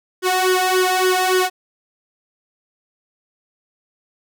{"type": "tone with flanger", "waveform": "sawtooth", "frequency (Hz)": 370, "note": "F#4", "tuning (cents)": 0, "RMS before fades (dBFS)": -17, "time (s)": [0.22, 1.5], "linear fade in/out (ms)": 50, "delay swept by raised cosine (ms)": [0.6, 1.6], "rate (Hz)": 3.5, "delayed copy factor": 0.85, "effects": []}